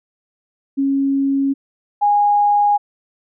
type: tone pair in turn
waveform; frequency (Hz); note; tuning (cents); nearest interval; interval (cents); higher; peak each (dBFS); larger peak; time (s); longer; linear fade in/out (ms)
sine; 274.6 / 822.9; C#4 / G#5; -16 / -16; octave + perfect fifth; 1900; second; -14 / -11; second; 0.77-1.54 / 2.01-2.78; neither; 20
effects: none